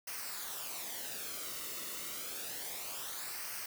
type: noise with flanger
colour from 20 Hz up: white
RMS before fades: -42 dBFS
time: 0.07-3.66 s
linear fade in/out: 5 ms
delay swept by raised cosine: 0.27 to 1.25 ms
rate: 0.29 Hz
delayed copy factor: -0.6
effects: none